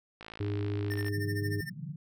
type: click train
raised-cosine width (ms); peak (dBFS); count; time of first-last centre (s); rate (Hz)
0.3; -28; 49; 0.21-1.083; 55
type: harmonic tone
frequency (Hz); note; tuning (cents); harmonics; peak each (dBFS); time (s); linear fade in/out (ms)
102.1; G#2; -29; 1 / 3 / 4; -31 / -37 / -38; 0.4-1.61; 5
type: tone with tremolo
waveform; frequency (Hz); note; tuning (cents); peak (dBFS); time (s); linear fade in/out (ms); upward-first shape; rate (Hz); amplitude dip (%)
square; 1803; A6; +42; -36; 0.9-1.7; 10; sine; 13; 90
type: band-pass noise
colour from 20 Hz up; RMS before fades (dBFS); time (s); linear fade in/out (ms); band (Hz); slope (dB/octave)
white; -42; 1.12-1.96; 2; 130 to 180; 48
effects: none